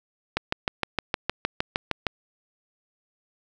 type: click train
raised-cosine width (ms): 0.3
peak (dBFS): -7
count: 12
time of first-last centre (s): 0.37-2.068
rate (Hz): 6.48
effects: none